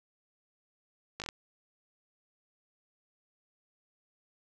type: slowing click train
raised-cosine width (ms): 0.2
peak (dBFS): -20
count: 5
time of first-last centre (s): 1.2-1.289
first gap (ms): 18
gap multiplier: 1.14
effects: none